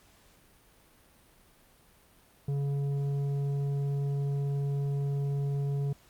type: tone with tanh clipping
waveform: sine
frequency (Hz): 140.7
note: C#3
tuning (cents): +26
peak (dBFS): -29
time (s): 2.48-5.93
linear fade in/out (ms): 5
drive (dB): 8
effects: pink hiss -61 dBFS RMS until 6.09 s + Opus 48 kbps